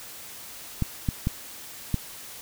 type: clicks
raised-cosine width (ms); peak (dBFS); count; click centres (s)
5; -11; 4; 0.823 / 1.088 / 1.271 / 1.943
effects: white hiss -42 dBFS RMS until 2.41 s